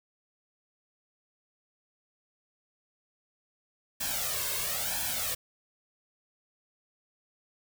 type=noise with flanger; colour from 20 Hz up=white; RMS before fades=-32 dBFS; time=4-5.35 s; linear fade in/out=10 ms; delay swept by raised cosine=1.2 to 1.9 ms; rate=1 Hz; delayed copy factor=+0.85; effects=none